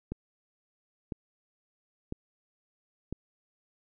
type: click train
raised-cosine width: 3 ms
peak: -21 dBFS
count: 4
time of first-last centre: 0.12-3.126 s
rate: 0.998 Hz
effects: none